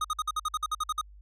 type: tone bursts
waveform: square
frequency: 1244.5 Hz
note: D#6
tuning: in tune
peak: -27 dBFS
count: 12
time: 0.01-1.013 s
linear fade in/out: 5 ms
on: 35 ms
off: 53 ms
effects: added 50 Hz sine -48 dBFS peak until 1.21 s + low-pass 12000 Hz 12 dB/octave